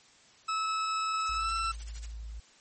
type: tone with pitch glide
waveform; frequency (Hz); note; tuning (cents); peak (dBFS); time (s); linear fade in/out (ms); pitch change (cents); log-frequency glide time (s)
40% pulse; 1300 to 1336.5; E6 to E6; -24 to +23; -28; 0.48-1.72; 10; +47; 1.33-1.52
type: noise with tremolo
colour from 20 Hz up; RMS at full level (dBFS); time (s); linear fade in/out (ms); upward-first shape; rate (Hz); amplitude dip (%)
blue; -41; 1.18-2.13; 50; sine; 13; 95
type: tone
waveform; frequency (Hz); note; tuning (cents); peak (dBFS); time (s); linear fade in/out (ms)
sine; 55.1; A1; +3; -38; 1.29-2.4; 5
effects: white hiss -59 dBFS RMS until 2.6 s + MP3 32 kbps